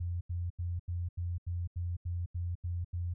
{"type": "tone bursts", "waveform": "sine", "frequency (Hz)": 87.31, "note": "F2", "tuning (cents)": 0, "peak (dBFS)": -32, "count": 11, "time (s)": [0, 3.14], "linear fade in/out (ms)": 10, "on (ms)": 210, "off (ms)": 83, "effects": []}